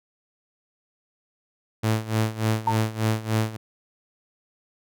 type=tone with tremolo; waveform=sawtooth; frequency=110 Hz; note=A2; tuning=in tune; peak=-15 dBFS; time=1.83-3.57 s; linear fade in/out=10 ms; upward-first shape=sine; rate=3.4 Hz; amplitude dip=85%
type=tone with exponential decay; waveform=sine; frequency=900 Hz; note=A5; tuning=39 cents sharp; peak=-15 dBFS; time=2.67-2.84 s; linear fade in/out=5 ms; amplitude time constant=36 ms
effects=none